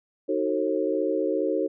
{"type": "chord", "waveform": "sine", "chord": "D# diminished seventh", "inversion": "none", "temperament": "just", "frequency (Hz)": [311.1, 373.4, 448, 537.6], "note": ["D#4", "F#4", "A4", "C5"], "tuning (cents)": [0, 16, 31, 47], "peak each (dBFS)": -28, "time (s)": [0.28, 1.68], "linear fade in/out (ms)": 20, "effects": []}